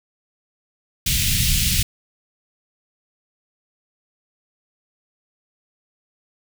pink band-stop noise, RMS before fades -19 dBFS, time 1.06-1.83 s, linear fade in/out 5 ms, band 170 to 2500 Hz, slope 24 dB/octave, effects none

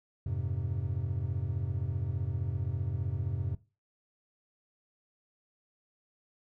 triangle chord, F minor, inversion none, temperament equal with one note detuned, 87.31 / 102.57 / 130.81 Hz, F2 / Ab2 / C3, 0 / -21 / 0 cents, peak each -33 dBFS, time 0.26-3.55 s, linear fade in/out 5 ms, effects noise-tail reverb RT60 0.3 s tail -19 dB re dry

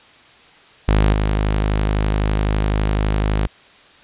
sawtooth tone with level steps, 51.91 Hz, G#1, in tune, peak -8 / -12 dBFS, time 0.88-3.47 s, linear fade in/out 5 ms, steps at 1.13 s, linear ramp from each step 10 ms, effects white hiss -47 dBFS RMS until 4.03 s + resampled to 8000 Hz

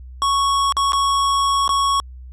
square tone with dropouts, 1108.7 Hz, C#6, in tune, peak -16 dBFS, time 0.22-2 s, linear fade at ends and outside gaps 0 ms, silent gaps 0.723-0.768 / 0.921-0.932 / 1.678-1.692 s, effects added 63 Hz sine -34 dBFS peak until 2.32 s + resampled to 22050 Hz

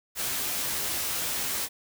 white noise with comb filter, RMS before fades -30 dBFS, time 0.15-1.69 s, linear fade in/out 50 ms, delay 15 ms, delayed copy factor +0.5, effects none

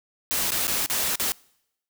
white noise with dropouts, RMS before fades -25 dBFS, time 0.31-1.32 s, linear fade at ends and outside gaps 0 ms, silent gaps 0.506-0.519 / 0.67-0.679 / 0.861-0.899 / 1.156-1.198 s, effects noise-tail reverb RT60 0.8 s tail -25 dB re dry

